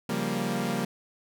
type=chord; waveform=sawtooth; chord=G half-diminished seventh; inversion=second; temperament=equal; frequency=138.59 / 174.61 / 196 / 233.1 Hz; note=Db3 / F3 / G3 / Bb3; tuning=0 / 0 / 0 / 0 cents; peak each=-32 / -30 / -28 / -27 dBFS; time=0.09-0.85 s; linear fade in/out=5 ms; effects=none